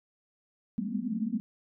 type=band-pass noise; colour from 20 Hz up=white; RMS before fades=-32 dBFS; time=0.78-1.4 s; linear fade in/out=0 ms; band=190 to 250 Hz; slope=96 dB/octave; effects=none